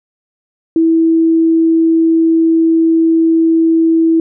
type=tone; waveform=sine; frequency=326.8 Hz; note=E4; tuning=15 cents flat; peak=-7 dBFS; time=0.76-4.2 s; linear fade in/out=2 ms; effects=none